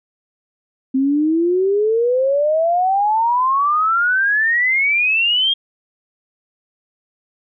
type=exponential sweep; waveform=sine; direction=up; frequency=260 to 3260 Hz; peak=-13 dBFS; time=0.94-5.54 s; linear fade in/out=10 ms; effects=none